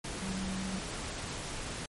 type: tone in noise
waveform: sine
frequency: 190.2 Hz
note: F#3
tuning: 48 cents sharp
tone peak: -35 dBFS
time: 0.22-0.79 s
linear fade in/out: 5 ms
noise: pink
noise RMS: -39 dBFS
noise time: 0.04-1.86 s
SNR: +1 dB
effects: MP3 48 kbps